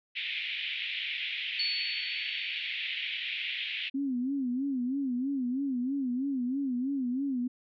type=band-pass noise; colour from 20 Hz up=pink; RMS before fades=-35 dBFS; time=0.15-3.9 s; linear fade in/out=20 ms; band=2100 to 3500 Hz; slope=48 dB/octave
type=tone with exponential decay; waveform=sine; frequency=4435 Hz; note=C#8; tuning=in tune; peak=-27 dBFS; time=1.59-3.11 s; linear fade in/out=5 ms; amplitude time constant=330 ms
type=tone with vibrato; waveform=sine; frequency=261.6 Hz; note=C4; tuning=in tune; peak=-28 dBFS; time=3.94-7.48 s; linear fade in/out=10 ms; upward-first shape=sine; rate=3.1 Hz; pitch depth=130 cents each way
effects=none